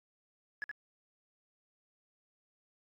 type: tone with echo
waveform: sine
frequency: 1700 Hz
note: G#6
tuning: 40 cents sharp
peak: -33 dBFS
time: 0.62-0.64 s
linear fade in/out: 0 ms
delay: 73 ms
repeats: 1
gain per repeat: -4 dB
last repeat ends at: 0.713 s
effects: tanh soft clip ceiling -34 dBFS + AAC 32 kbps